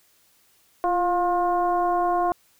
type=tone with frequency modulation; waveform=sine; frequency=707 Hz; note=F5; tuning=21 cents sharp; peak=-19 dBFS; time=0.84-2.32 s; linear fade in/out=0 ms; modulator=361 Hz; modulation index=0.99; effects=white hiss -61 dBFS RMS until 2.59 s